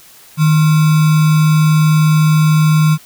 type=tone with sample-and-hold; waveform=sine; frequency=155.56 Hz; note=D#3; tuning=in tune; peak=-7 dBFS; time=0.37-2.98 s; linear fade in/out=50 ms; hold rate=1225 Hz; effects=white hiss -42 dBFS RMS until 3.05 s